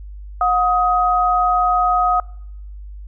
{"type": "tone pair together", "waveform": "sine", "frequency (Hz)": [724, 1258], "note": ["F#5", "D#6"], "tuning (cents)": [-38, 19], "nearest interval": "minor seventh", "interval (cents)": 957, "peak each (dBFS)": -16, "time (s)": [0.41, 2.2], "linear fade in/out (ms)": 2, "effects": ["noise-tail reverb RT60 0.8 s tail -25 dB re dry", "added 50 Hz sine -31 dBFS peak until 3.07 s"]}